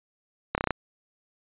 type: slowing click train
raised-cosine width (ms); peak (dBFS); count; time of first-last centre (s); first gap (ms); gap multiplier
0.5; -9; 6; 0.55-0.707; 29; 1.04
effects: resampled to 8000 Hz